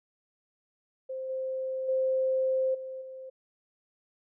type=tone with level steps; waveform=sine; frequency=523.3 Hz; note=C5; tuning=in tune; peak=-33 / -30 / -24 / -36 / -40 dBFS; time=1.09-3.3 s; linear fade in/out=10 ms; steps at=1.29 / 1.88 / 2.74 / 3.01 s; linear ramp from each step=10 ms; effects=none